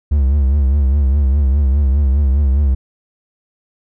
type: tone with vibrato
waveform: triangle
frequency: 69.3 Hz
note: C#2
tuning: in tune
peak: -8 dBFS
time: 0.11-2.75 s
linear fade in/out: 10 ms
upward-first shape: triangle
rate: 4.9 Hz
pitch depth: 130 cents each way
effects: none